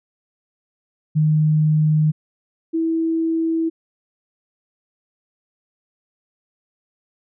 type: tone pair in turn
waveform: sine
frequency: 154 / 326.3 Hz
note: D#3 / E4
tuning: -17 / -18 cents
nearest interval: octave + minor second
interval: 1299 cents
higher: second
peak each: -13 / -17 dBFS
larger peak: first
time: 1.15-2.12 / 2.73-3.7 s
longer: neither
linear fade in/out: 20 ms
effects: none